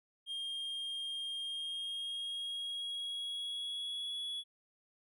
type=tone with pitch glide; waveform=triangle; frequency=3219 to 3375 Hz; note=G7 to G#7; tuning=+45 to +27 cents; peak=-36 dBFS; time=0.26-4.44 s; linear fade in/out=50 ms; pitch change=+82 cents; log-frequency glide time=1.42-4.17 s; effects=none